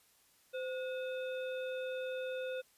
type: harmonic tone with a mistuned harmonic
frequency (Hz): 515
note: C5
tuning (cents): -28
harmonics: 1 / 3 / 5 / 7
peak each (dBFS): -37 / -47 / -50 / -53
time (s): 0.53-2.62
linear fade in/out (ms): 20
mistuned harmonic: 3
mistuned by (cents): -110
effects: white hiss -68 dBFS RMS until 2.77 s + resampled to 32000 Hz